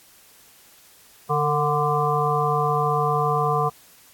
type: harmonic tone with a mistuned harmonic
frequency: 147 Hz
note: D3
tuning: 2 cents sharp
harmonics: 1 / 3 / 5 / 7 / 8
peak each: -25 / -25 / -25 / -25 / -25 dBFS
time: 1.29-3.7 s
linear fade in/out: 20 ms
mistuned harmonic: 3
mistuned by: +42 cents
effects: white hiss -52 dBFS RMS until 4.13 s + AAC 64 kbps